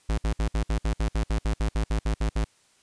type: tone bursts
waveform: square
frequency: 54.2 Hz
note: A1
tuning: 25 cents flat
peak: -23 dBFS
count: 16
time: 0.09-2.444 s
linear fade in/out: 5 ms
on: 89 ms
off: 62 ms
effects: white hiss -62 dBFS RMS until 2.82 s + resampled to 22050 Hz